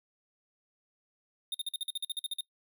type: tone bursts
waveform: square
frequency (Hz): 3672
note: A#7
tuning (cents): -27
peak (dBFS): -32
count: 13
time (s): 1.52-2.408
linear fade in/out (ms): 2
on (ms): 24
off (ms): 48
effects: noise-tail reverb RT60 0.1 s tail -21 dB re dry